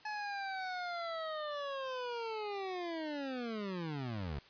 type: linear sweep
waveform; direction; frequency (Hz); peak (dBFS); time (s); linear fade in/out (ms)
25% pulse; down; 856 to 65.41; -34; 0.05-4.39; 5
effects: white hiss -60 dBFS RMS until 4.49 s + resampled to 11025 Hz